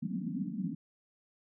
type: band-pass noise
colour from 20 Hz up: pink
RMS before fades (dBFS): -36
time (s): 0.02-0.75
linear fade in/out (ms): 10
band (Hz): 160 to 280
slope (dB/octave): 96
effects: none